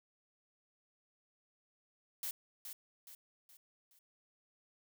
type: noise with echo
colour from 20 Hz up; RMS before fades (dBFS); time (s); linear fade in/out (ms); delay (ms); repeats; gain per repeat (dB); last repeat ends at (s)
blue; -40; 2.23-2.31; 2; 420; 4; -7; 3.99
effects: none